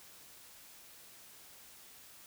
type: silence
effects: white hiss -56 dBFS RMS until 2.26 s